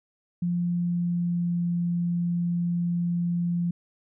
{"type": "tone with pitch glide", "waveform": "sine", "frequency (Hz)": [174.61, 173.1], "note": ["F3", "F3"], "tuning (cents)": [0, -15], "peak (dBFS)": -23, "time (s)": [0.42, 3.71], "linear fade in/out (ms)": 5, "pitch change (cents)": -15, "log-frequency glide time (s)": [0.52, 1.65], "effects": []}